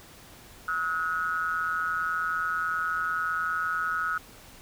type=ring-modulated tone; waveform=triangle; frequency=84.6 Hz; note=E2; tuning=45 cents sharp; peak=-21 dBFS; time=0.68-4.18 s; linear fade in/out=5 ms; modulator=1370 Hz; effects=pink hiss -50 dBFS RMS until 4.61 s